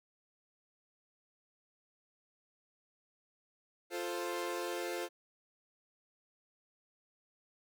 sawtooth chord, F major, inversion none, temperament equal, 349.2 / 440 / 523.3 Hz, F4 / A4 / C5, 0 / 0 / 0 cents, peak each -35 / -39 / -37 dBFS, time 3.9-5.09 s, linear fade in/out 50 ms, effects none

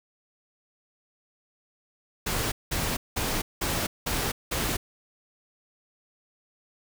pink noise bursts, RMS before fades -28 dBFS, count 6, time 2.26-4.77 s, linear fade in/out 10 ms, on 260 ms, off 190 ms, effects none

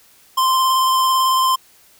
square tone with vibrato, 1043 Hz, C6, 6 cents flat, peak -14 dBFS, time 0.37-1.56 s, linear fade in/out 10 ms, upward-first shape sine, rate 18 Hz, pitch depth 15 cents each way, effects white hiss -51 dBFS RMS until 1.99 s

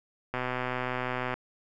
click train, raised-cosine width 0.5 ms, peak -16 dBFS, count 127, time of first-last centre 0.34-1.34 s, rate 126 Hz, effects none

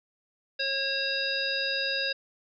harmonic tone, 544 Hz, C#5, 33 cents flat, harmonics 1 / 3 / 5 / 7 / 9, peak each -35 / -32 / -34 / -33 / -32 dBFS, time 0.59-2.13 s, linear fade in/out 10 ms, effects none

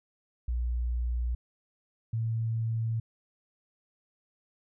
sine tone pair in turn, 60 / 113.26 Hz, B1 / A#2, -49 / -49 cents, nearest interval major seventh, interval 1100 cents, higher second, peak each -27 dBFS, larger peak neither, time 0.48-1.35 / 2.13-3 s, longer neither, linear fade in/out 5 ms, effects none

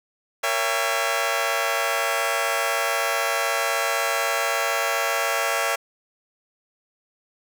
15% pulse chord, A# diminished seventh, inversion none, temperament just, 466.2 / 559.4 / 671.3 / 805.5 Hz, A#4 / C#5 / E5 / G5, 0 / +16 / +31 / +47 cents, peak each -24 / -20 / -19 / -22 dBFS, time 0.43-5.76 s, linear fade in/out 10 ms, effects none

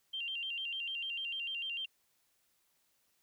sine tone with vibrato, 2960 Hz, F#7, in tune, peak -36 dBFS, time 0.13-1.86 s, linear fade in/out 10 ms, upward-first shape square, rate 6.7 Hz, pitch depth 110 cents each way, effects white hiss -75 dBFS RMS until 3.22 s

